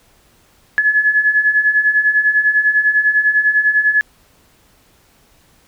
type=beating tone pair; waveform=sine; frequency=1700 / 1710 Hz; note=G#6 / A6; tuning=+40 / -50 cents; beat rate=10 Hz; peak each=-17 / -12 dBFS; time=0.78-4.01 s; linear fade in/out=0 ms; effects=pink hiss -53 dBFS RMS until 5.67 s